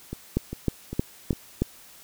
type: two click trains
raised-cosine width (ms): 3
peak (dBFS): -9 / -19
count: 5 / 4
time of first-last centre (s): 0.37-1.62 / 0.13-1.33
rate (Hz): 3.2 / 2.5
effects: white hiss -50 dBFS RMS until 2.03 s